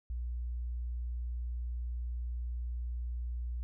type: tone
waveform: sine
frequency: 60 Hz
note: B1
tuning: 49 cents flat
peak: -34 dBFS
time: 0.1-3.63 s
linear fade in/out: 0 ms
effects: none